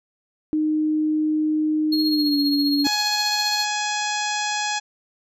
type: tone with pitch glide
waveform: sine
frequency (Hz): 308.2 to 285.9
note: D#4 to D4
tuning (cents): -16 to -46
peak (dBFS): -18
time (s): 0.53-2.87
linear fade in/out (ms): 0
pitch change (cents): -130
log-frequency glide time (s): 2.06-2.38
type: tone with tremolo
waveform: triangle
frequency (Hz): 4278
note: C8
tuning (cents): +38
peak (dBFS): -19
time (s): 1.92-3.65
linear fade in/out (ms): 5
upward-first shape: triangle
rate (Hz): 15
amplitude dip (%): 60
type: harmonic tone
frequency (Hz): 838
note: G#5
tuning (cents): +15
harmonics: 1 / 2 / 3 / 4 / 5 / 6 / 7 / 8 / 9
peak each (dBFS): -26 / -29 / -31 / -32 / -33 / -34 / -34 / -35 / -36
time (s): 2.84-4.8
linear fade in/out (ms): 20
effects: none